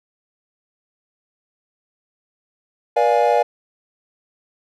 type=chord; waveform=triangle; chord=B diminished seventh; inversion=none; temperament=equal with one note detuned; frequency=481.2 / 587.3 / 698.5 / 830.6 Hz; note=B4 / D5 / F5 / Ab5; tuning=-45 / 0 / 0 / 0 cents; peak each=-17 dBFS; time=2.96-3.43 s; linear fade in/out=10 ms; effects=none